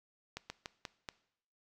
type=slowing click train; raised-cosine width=0.2 ms; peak=-23 dBFS; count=5; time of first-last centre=0.37-1.088 s; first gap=130 ms; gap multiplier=1.22; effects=noise-tail reverb RT60 0.7 s tail -19 dB re dry